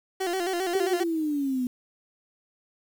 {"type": "tone with vibrato", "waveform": "30% pulse", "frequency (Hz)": 362.9, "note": "F#4", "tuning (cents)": -34, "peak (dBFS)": -23, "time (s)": [0.2, 1.04], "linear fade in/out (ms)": 10, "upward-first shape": "square", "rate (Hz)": 7.5, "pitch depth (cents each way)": 79}
{"type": "exponential sweep", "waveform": "sine", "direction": "down", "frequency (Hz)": [398.2, 245.2], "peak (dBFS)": -24, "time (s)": [0.75, 1.67], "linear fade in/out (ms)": 2}
{"effects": ["8-bit"]}